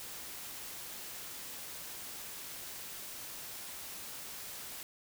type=noise; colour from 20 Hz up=white; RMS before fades=-45 dBFS; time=0-4.83 s; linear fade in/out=0 ms; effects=none